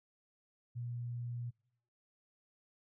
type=tone; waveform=sine; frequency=120.2 Hz; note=B2; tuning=46 cents flat; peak=-38 dBFS; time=0.75-1.51 s; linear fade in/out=20 ms; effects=noise-tail reverb RT60 0.7 s tail -26 dB re dry